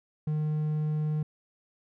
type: tone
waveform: triangle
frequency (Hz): 152.8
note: D#3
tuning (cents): -31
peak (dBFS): -24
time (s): 0.27-1.23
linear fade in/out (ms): 5
effects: none